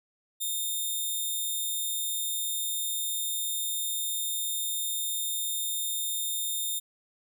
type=tone; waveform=5% pulse; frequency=3637 Hz; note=A#7; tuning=43 cents flat; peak=-21 dBFS; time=0.4-6.8 s; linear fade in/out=20 ms; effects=none